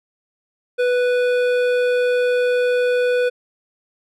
sine tone with hard clipping, 493.9 Hz, B4, in tune, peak -17 dBFS, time 0.78-3.3 s, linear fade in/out 20 ms, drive 12 dB, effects none

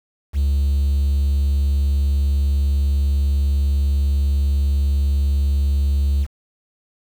triangle tone, 70 Hz, C#2, 18 cents sharp, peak -12 dBFS, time 0.33-6.27 s, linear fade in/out 50 ms, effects tanh soft clip ceiling -9 dBFS + 7-bit

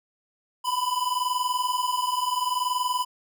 square tone pair together, 986 / 1006.7 Hz, B5 / B5, -3 / +33 cents, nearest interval unison, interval 36 cents, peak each -28 / -27 dBFS, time 0.64-3.05 s, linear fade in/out 20 ms, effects none

